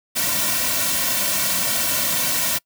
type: noise with comb filter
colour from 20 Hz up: white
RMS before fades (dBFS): -21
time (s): 0.15-2.59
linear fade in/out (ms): 20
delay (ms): 2.4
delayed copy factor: -1
effects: noise-tail reverb RT60 0.1 s tail -25 dB re dry